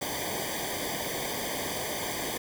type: noise with comb filter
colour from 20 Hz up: pink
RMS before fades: -33 dBFS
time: 0.01-2.38 s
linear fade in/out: 10 ms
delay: 0.74 ms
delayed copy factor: -1
effects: none